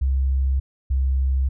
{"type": "tone pair in turn", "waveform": "sine", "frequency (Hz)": [66.6, 66.26], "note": ["C2", "C2"], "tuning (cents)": [31, 22], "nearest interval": "unison", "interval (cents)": 9, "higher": "first", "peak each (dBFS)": -17, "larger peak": "neither", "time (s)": [[0.01, 0.6], [0.9, 1.49]], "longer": "neither", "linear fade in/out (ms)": 10, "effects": []}